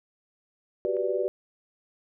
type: chord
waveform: sine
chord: G major seventh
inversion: third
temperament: equal with one note detuned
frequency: 372.4 / 392 / 493.9 / 587.3 Hz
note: F#4 / G4 / B4 / D5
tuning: +11 / 0 / 0 / 0 cents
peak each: -30 dBFS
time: 0.85-1.28 s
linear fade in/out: 0 ms
type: click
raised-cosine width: 0.5 ms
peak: -37 dBFS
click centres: 0.968 s
effects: none